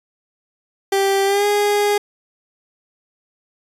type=tone with pitch glide; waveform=30% pulse; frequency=392 to 411.7 Hz; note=G4 to G#4; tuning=0 to -15 cents; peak=-12 dBFS; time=0.92-1.98 s; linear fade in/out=5 ms; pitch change=+85 cents; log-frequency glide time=1.25-1.46 s; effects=resampled to 32000 Hz